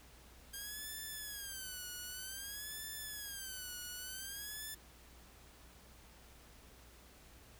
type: tone with vibrato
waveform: 5% pulse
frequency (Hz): 1600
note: G6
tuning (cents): +35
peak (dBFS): -33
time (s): 0.53-4.75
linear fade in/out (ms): 10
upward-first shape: sine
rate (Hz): 0.53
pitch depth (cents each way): 160
effects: added 60 Hz sine -61 dBFS peak until 7.59 s + pink hiss -61 dBFS RMS until 7.59 s